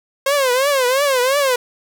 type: tone with vibrato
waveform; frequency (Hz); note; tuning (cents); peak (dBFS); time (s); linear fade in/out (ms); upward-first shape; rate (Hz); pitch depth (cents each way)
sawtooth; 533; C5; +32; -10; 0.26-1.56; 5; triangle; 2.9; 170
effects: none